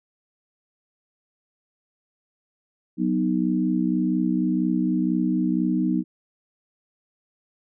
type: chord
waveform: sine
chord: B major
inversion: second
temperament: equal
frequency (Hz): 185 / 246.9 / 311.1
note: F#3 / B3 / D#4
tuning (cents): 0 / 0 / 0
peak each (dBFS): -24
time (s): 2.97-6.04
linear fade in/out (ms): 50
effects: none